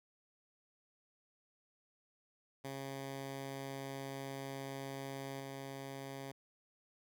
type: tone with level steps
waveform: 10% pulse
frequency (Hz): 136.4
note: C#3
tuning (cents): -28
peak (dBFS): -34 / -36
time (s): 2.64-6.32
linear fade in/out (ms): 10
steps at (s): 5.4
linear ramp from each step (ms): 5
effects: none